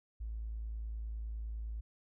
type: tone with tanh clipping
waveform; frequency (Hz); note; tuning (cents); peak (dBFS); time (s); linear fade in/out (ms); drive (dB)
triangle; 54.9; A1; -3; -37; 0.2-1.81; 10; 2
effects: none